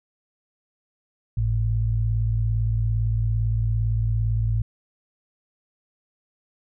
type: tone pair together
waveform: sine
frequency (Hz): 52.36 / 110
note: G#1 / A2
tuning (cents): +15 / 0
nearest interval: octave + minor second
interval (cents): 1285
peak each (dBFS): -24 / -21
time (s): 1.37-4.62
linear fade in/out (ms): 5
effects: none